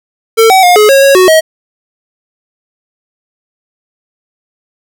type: tone with pitch steps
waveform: square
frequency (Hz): 449.2 / 759 / 713 / 423.5 / 546 / 551 / 370 / 636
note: A4 / F#5 / F5 / G#4 / C#5 / C#5 / F#4 / D#5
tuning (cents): +36 / +44 / +36 / +34 / -26 / -11 / 0 / +38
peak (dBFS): -3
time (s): 0.37-1.41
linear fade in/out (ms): 20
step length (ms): 130
effects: none